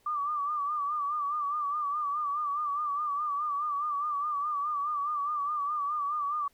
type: tone with vibrato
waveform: sine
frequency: 1174.7 Hz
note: D6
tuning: in tune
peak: -28 dBFS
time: 0.06-6.48 s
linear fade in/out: 5 ms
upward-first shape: sine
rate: 4.8 Hz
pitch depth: 70 cents each way
effects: pink hiss -67 dBFS RMS until 6.53 s